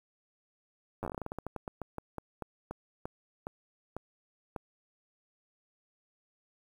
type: slowing click train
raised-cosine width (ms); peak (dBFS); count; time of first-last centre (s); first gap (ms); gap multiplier
1; -23; 25; 1.03-4.562; 9; 1.2
effects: 9-bit